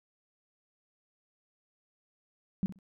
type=tone with echo; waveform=sine; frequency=190 Hz; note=F#3; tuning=46 cents sharp; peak=-25 dBFS; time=2.63-2.66 s; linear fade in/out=0 ms; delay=64 ms; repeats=2; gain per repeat=-15 dB; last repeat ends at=2.788 s; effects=none